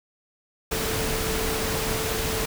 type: tone in noise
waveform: sine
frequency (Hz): 442.4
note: A4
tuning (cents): +9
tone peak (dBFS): -31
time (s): 0.71-2.46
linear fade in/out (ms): 10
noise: pink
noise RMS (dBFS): -27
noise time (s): 0.71-2.46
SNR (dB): -7
effects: none

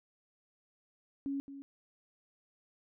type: tone with echo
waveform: sine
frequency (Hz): 277.2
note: C#4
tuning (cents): 0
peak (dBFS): -33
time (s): 1.26-1.4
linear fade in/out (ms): 0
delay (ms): 220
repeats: 1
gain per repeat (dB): -11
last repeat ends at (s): 1.62
effects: none

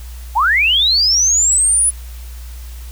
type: linear sweep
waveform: sine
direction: up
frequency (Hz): 776 to 10070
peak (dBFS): -10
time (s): 0.35-1.91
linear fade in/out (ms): 20
effects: added 60 Hz sine -28 dBFS peak until 2.91 s + white hiss -42 dBFS RMS until 2.91 s

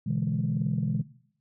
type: chord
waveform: sine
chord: E dominant seventh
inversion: second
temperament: equal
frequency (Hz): 123.47 / 146.83 / 164.81 / 207.7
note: B2 / D3 / E3 / G#3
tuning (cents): 0 / 0 / 0 / 0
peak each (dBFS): -30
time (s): 0.06-1.02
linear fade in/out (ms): 10
effects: noise-tail reverb RT60 0.6 s tail -17 dB re dry + tanh soft clip ceiling -17 dBFS

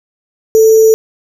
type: tone with sample-and-hold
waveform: sine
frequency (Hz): 441.9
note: A4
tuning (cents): +7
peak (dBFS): -3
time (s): 0.55-0.94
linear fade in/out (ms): 0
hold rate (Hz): 6300
effects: none

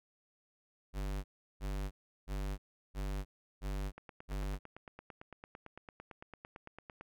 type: tone bursts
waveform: square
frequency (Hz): 49.06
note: G1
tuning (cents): +2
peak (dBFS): -36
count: 6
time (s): 0.93-4.59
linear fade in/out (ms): 50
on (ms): 310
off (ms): 360
type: click train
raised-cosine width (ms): 0.5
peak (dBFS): -33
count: 28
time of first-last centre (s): 3.98-7.01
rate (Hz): 8.91
effects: none

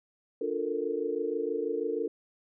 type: chord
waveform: sine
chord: Bb major seventh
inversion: first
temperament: equal with one note detuned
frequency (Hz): 293.7 / 352.1 / 440 / 466.2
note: D4 / F4 / A4 / Bb4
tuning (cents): 0 / +14 / 0 / 0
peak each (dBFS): -37 / -36 / -32 / -33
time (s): 0.41-2.08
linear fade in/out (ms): 5
effects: none

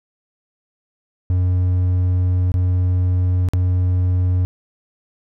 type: tone with dropouts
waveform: triangle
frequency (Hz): 90.7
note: F#2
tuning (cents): -34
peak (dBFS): -12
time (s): 1.3-4.45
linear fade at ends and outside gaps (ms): 0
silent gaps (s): 2.518-2.541 / 3.487-3.535
effects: none

